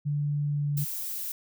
sine tone with pitch glide, 146 to 145.08 Hz, D3 to D3, -10 to -21 cents, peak -25 dBFS, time 0.05-0.85 s, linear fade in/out 20 ms, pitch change -11 cents, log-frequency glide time 0.46-0.71 s
violet noise, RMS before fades -34 dBFS, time 0.77-1.32 s, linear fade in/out 2 ms
effects none

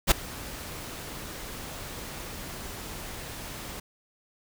pink noise with ADSR envelope, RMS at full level -17 dBFS, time 0.07-3.8 s, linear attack 44 ms, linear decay 7 ms, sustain -22 dB, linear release 5 ms, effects none

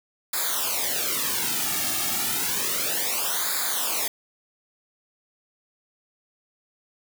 white noise with flanger, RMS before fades -26 dBFS, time 0.33-4.08 s, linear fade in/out 5 ms, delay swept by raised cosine 0.34 to 2.04 ms, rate 0.31 Hz, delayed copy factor -1, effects none

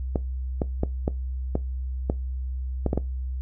clicks, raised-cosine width 2 ms, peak -10 dBFS, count 9, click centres 0.158 / 0.618 / 0.834 / 1.079 / 1.554 / 2.099 / 2.863 / 2.931 / 2.976 s, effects noise-tail reverb RT60 0.2 s tail -19 dB re dry + added 64 Hz sine -27 dBFS peak until 3.41 s

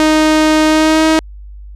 sawtooth tone with pitch glide, 310.6 to 317.1 Hz, D#4 to D#4, -3 to +33 cents, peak -4 dBFS, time 0-1.19 s, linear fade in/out 0 ms, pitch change +36 cents, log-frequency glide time 0.66-1.06 s, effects added 50 Hz sine -29 dBFS peak until 1.75 s + low-pass 8000 Hz 12 dB/octave

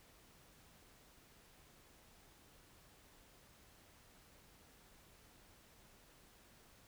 silence, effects pink hiss -65 dBFS RMS until 6.87 s

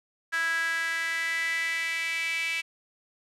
sawtooth tone with high-pass filter sweep, 329.6 Hz, E4, in tune, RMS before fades -29 dBFS, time 0.32-2.62 s, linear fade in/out 20 ms, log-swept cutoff 1600 to 2400 Hz, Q 7.5, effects low-pass 11000 Hz 12 dB/octave

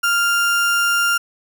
35% pulse tone, 1396.9 Hz, F6, in tune, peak -13 dBFS, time 0.03-1.18 s, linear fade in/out 10 ms, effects none

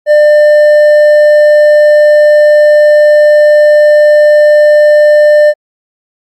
sine tone with hard clipping, 598 Hz, D5, 31 cents sharp, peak -3 dBFS, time 0.06-5.54 s, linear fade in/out 50 ms, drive 5 dB, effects Opus 48 kbps

